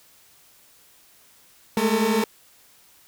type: tone cluster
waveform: 30% pulse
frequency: 209.5 / 221.4 / 452.8 Hz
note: G#3 / A3 / A4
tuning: +15 / +11 / +50 cents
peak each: -21 dBFS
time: 1.77-2.24 s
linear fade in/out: 2 ms
effects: white hiss -55 dBFS RMS until 3.07 s